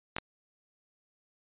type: clicks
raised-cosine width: 0.3 ms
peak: -17 / -17 dBFS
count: 2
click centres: 0.165 / 0.184 s
effects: resampled to 8000 Hz